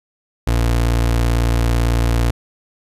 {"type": "tone", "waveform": "30% pulse", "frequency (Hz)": 58, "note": "A#1", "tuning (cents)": -8, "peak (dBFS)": -11, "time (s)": [0.47, 2.31], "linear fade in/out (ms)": 5, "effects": ["resampled to 32000 Hz"]}